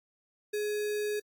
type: tone with sample-and-hold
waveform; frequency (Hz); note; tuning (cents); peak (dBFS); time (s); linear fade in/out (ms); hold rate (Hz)
sine; 418.9; G#4; +15; -29; 0.53-1.2; 10; 2100
effects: AAC 64 kbps